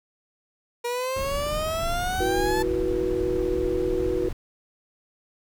30% pulse exponential sweep, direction up, 474.8 to 880 Hz, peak -23 dBFS, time 0.84-2.63 s, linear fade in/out 10 ms
brown noise, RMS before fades -32 dBFS, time 1.16-4.33 s, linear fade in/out 5 ms
sine chord, E suspended second, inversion none, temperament equal with one note detuned, 329.6 / 370 / 485.7 Hz, E4 / F#4 / B4, 0 / 0 / -29 cents, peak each -29 / -25 / -28 dBFS, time 2.2-4.29 s, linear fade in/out 5 ms
effects none

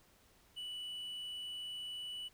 triangle tone, 2960 Hz, F#7, in tune, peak -40 dBFS, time 0.56-2.29 s, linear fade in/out 20 ms, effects pink hiss -67 dBFS RMS until 2.33 s

